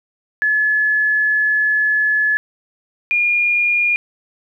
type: tone pair in turn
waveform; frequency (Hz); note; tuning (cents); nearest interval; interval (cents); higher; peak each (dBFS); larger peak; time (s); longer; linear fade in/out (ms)
sine; 1713 / 2423; A6 / D#7; -47 / -47; tritone; 600; second; -13; neither; 0.42-2.37 / 3.11-3.96; first; 0
effects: 9-bit